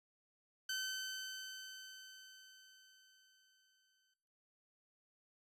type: tone with exponential decay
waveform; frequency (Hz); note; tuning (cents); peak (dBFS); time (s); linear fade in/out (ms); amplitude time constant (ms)
15% pulse; 1532; G6; -40; -31; 0.69-4.14; 5; 750
effects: noise-tail reverb RT60 1.0 s tail -18 dB re dry + resampled to 32000 Hz